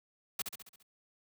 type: noise with echo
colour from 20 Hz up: white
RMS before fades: -34 dBFS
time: 0.39-0.42 s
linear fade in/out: 5 ms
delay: 68 ms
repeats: 6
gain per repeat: -5 dB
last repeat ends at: 0.828 s
effects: high-pass 100 Hz 12 dB/octave